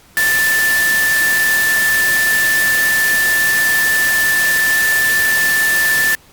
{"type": "tone in noise", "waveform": "sine", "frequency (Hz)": 1762, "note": "A6", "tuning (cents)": 2, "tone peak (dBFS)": -12, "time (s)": [0.17, 6.15], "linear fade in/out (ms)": 0, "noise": "white", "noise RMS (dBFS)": -20, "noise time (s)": [0.17, 6.15], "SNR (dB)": 5, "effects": ["pink hiss -47 dBFS RMS until 6.32 s", "Opus 48 kbps"]}